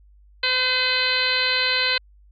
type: harmonic tone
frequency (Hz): 510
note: C5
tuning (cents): -44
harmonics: 1 / 2 / 3 / 4 / 5 / 6 / 7 / 8 / 9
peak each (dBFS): -32 / -32 / -26 / -27 / -26 / -28 / -32 / -23 / -34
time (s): 0.43-1.98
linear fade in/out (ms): 5
effects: added 50 Hz sine -49 dBFS peak until 2.31 s